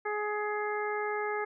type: harmonic tone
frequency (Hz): 419.4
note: G#4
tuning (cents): +17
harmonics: 1 / 2 / 3 / 4 / 5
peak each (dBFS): -33 / -36 / -38 / -39 / -40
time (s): 0.05-1.45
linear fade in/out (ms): 10
effects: none